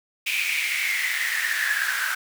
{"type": "noise with high-pass filter sweep", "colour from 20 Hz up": "pink", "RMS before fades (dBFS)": -25, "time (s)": [0.26, 2.15], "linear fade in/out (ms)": 10, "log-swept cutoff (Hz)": [2500, 1500], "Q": 9.3, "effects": []}